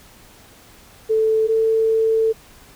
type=tone pair in turn; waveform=sine; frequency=440 / 445.4 Hz; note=A4 / A4; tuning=0 / +21 cents; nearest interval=unison; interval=21 cents; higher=second; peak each=-14 dBFS; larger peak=neither; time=1.09-1.48 / 1.48-2.33 s; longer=second; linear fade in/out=20 ms; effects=pink hiss -47 dBFS RMS until 2.75 s